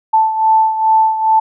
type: beating tone pair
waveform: sine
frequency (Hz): 880 / 882.4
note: A5 / A5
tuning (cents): 0 / +5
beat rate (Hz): 2.4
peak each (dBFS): -10 / -16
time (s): 0.13-1.4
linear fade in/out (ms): 10
effects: none